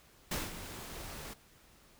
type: noise with ADSR envelope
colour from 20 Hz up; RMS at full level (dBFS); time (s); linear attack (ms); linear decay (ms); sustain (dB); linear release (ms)
pink; -34; 0.31-1.34; 5; 190; -11; 11
effects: pink hiss -62 dBFS RMS until 1.99 s